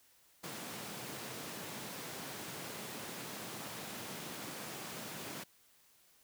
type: high-pass noise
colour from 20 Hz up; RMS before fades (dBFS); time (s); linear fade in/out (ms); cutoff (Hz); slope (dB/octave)
pink; -45; 0.43-5.44; 10; 130; 24
effects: white hiss -67 dBFS RMS until 6.23 s